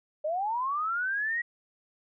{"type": "linear sweep", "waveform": "sine", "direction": "up", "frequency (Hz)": [587, 1927], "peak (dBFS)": -27, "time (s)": [0.24, 1.42], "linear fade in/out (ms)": 10, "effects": []}